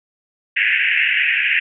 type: band-pass noise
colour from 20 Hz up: white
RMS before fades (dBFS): -17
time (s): 0.56-1.6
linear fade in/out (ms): 10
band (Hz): 1600 to 2800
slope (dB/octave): 96
effects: none